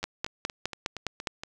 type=two click trains; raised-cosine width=0.2 ms; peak=-11 / -19 dBFS; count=7 / 7; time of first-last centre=0.04-1.272 / 0.03-1.435 s; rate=4.87 / 4.27 Hz; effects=none